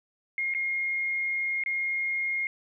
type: tone with dropouts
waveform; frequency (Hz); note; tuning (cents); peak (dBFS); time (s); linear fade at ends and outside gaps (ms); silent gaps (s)
sine; 2139; C7; +38; -26; 0.38-2.47; 1; 0.539-0.548 / 1.637-1.661
effects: none